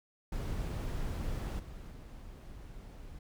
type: noise with level steps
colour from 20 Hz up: brown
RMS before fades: -36 / -46 / -48 dBFS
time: 0.32-3.19 s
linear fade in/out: 5 ms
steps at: 1.59 / 1.91 s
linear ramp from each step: 5 ms
effects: none